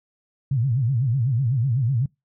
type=tone with vibrato; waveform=sine; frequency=125.4 Hz; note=B2; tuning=27 cents sharp; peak=-18 dBFS; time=0.51-2.06 s; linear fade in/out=5 ms; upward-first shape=sine; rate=8 Hz; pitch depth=210 cents each way; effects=noise-tail reverb RT60 0.2 s tail -25 dB re dry